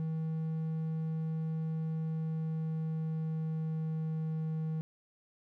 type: tone with pitch glide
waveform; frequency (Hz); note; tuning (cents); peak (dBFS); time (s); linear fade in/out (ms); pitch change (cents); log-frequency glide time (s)
triangle; 159.8 to 158.51; D#3 to D#3; +47 to +32; -30; 0-4.81; 0; -15; 1.97-4.61
effects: none